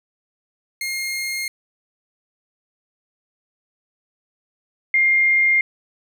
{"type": "tone pair in turn", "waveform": ["sawtooth", "sine"], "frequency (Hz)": [2133, 2116], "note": ["C7", "C7"], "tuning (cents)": [33, 19], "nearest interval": "unison", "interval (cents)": 14, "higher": "first", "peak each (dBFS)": [-20, -13], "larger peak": "second", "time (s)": [[0.81, 1.48], [4.94, 5.61]], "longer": "neither", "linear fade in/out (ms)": 2, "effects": []}